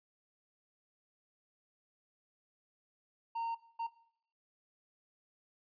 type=tone bursts at uneven times; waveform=triangle; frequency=920 Hz; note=A#5; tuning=23 cents flat; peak=-33 dBFS; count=2; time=3.35-3.55 / 3.79-3.87 s; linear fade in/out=10 ms; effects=noise-tail reverb RT60 0.6 s tail -17 dB re dry + resampled to 11025 Hz